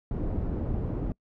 pink low-pass noise, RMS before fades -30 dBFS, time 0.11-1.12 s, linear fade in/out 2 ms, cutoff 380 Hz, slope 12 dB/octave, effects noise-tail reverb RT60 0.1 s tail -25 dB re dry

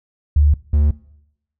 sine / triangle tone pair in turn, 73.5 / 73.5 Hz, D2 / D2, +2 / +2 cents, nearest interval unison, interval 0 cents, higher neither, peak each -9 dBFS, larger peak neither, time 0.36-0.54 / 0.73-0.91 s, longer neither, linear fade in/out 5 ms, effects noise-tail reverb RT60 0.8 s tail -21 dB re dry

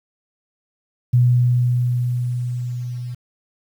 sine tone with level ramp, 122.9 Hz, B2, 8 cents flat, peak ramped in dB -10 to -26 dBFS, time 1.13-3.15 s, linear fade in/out 10 ms, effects 8-bit

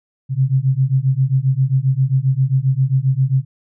sine beating tone pair, 129.1 / 136.6 Hz, C3 / C#3, -23 / -25 cents, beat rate 7.5 Hz, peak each -16 dBFS, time 0.29-3.45 s, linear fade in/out 50 ms, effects none

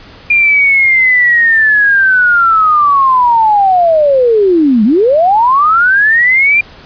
sine linear two-way sweep, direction down then up, 2408 to 202 to 2408 Hz, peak -5 dBFS, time 0.3-6.61 s, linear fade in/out 5 ms, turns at 4.84 s, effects pink hiss -36 dBFS RMS until 6.85 s + resampled to 11025 Hz

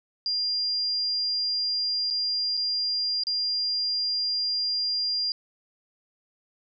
sine tone with dropouts, 4800 Hz, D8, 37 cents sharp, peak -24 dBFS, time 0.26-5.32 s, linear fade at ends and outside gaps 1 ms, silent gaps 2.103-2.108 / 2.57-2.574 / 3.236-3.269 s, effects none

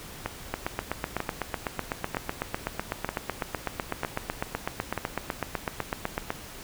two click trains, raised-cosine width 0.5 ms, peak -12 / -13 dBFS, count 47 / 6, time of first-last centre 0.54-6.304 / 0.26-4.977 s, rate 7.98 / 1.06 Hz, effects pink hiss -43 dBFS RMS until 6.63 s

